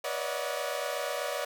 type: tone cluster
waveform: sawtooth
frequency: 486.2 / 565 / 593 / 638 / 732 Hz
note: B4 / C#5 / D5 / D#5 / F#5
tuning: -27 / +33 / +17 / +43 / -19 cents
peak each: -35 / -32 / -33 / -35 / -36 dBFS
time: 0.04-1.45 s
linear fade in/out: 5 ms
effects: none